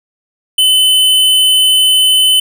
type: tone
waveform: square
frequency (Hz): 3031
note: F#7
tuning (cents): +41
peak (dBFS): -7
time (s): 0.58-2.4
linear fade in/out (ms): 5
effects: none